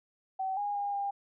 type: tone with pitch steps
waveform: sine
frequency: 763 / 819 / 810 / 802 Hz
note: G5 / G#5 / G#5 / G5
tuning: -47 / -24 / -43 / +39 cents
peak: -30 dBFS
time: 0.39-1.11 s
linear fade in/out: 10 ms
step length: 180 ms
effects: none